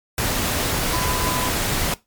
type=tone in noise; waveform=sine; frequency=1005 Hz; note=B5; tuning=30 cents sharp; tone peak=-27 dBFS; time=0.93-1.49 s; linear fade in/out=2 ms; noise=pink; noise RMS=-22 dBFS; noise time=0.18-1.94 s; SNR=-8 dB; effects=noise-tail reverb RT60 0.2 s tail -19 dB re dry + MP3 96 kbps